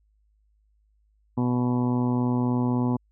harmonic tone, 123.47 Hz, B2, in tune, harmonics 1 / 2 / 3 / 4 / 5 / 6 / 7 / 8 / 9, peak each -26 / -23 / -34 / -38 / -42 / -41 / -37 / -37 / -47 dBFS, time 1.37-2.97 s, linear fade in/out 10 ms, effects added 52 Hz sine -62 dBFS peak until 3.11 s

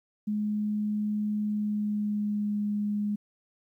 sine tone with pitch glide, 210.2 to 207.3 Hz, G#3 to G#3, +21 to -3 cents, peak -26 dBFS, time 0.27-3.16 s, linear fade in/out 10 ms, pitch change -24 cents, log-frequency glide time 1.43-2.61 s, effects 11-bit

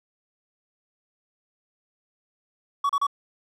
triangle tone bursts, 1127 Hz, C#6, 28 cents sharp, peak -18 dBFS, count 3, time 2.84-3.068 s, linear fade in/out 5 ms, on 54 ms, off 33 ms, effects none

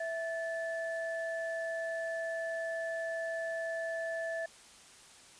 sine tone pair together, 658.4 / 1744 Hz, E5 / A6, -2 / -16 cents, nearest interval octave + perfect fourth, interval 1686 cents, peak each -35 / -39 dBFS, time 0-4.46 s, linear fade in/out 5 ms, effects white hiss -56 dBFS RMS until 5.39 s + resampled to 22050 Hz

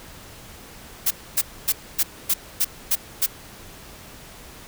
blue noise bursts, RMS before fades -19 dBFS, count 8, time 1.06-3.264 s, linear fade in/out 10 ms, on 48 ms, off 260 ms, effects pink hiss -43 dBFS RMS until 4.67 s

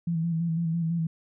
sine tone with vibrato, 166 Hz, E3, 12 cents sharp, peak -24 dBFS, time 0.07-1.07 s, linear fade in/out 5 ms, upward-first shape square, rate 6 Hz, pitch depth 37 cents each way, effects none

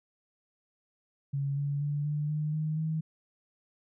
sine tone with pitch steps, 139.7 / 142.64 / 145.63 / 148.69 / 151.82 / 155.01 / 158.26 Hz, C#3 / C#3 / D3 / D3 / D#3 / D#3 / D#3, +14 / +50 / -14 / +22 / -42 / -6 / +30 cents, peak -28 dBFS, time 1.33-3.01 s, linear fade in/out 10 ms, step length 240 ms, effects none

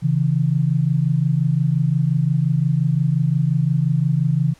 sine tone pair together, 135.9 / 161.61 Hz, C#3 / E3, -34 / -34 cents, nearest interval minor third, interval 300 cents, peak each -18 dBFS, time 0.02-4.54 s, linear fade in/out 20 ms, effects pink hiss -53 dBFS RMS until 4.59 s + low-pass 10000 Hz 12 dB/octave

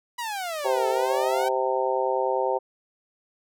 sawtooth exponential two-way sweep, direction down then up, 987.8 to 429.9 to 780 Hz, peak -25 dBFS, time 0.18-1.49 s, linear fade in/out 10 ms, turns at 0.88 s
harmonic tone, 130 Hz, C3, 11 cents flat, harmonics 3 / 4 / 5 / 6 / 7, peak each -28 / -26 / -31 / -30 / -28 dBFS, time 0.64-2.59 s, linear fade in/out 20 ms
effects none

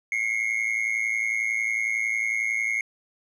triangle tone with amplitude modulation, 2157 Hz, C#7, 48 cents flat, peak -18 dBFS, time 0.12-2.81 s, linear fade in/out 2 ms, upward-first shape sine, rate 111 Hz, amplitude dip 80%, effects resampled to 24000 Hz

